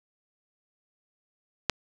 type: click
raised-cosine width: 0.2 ms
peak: -5 dBFS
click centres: 1.697 s
effects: none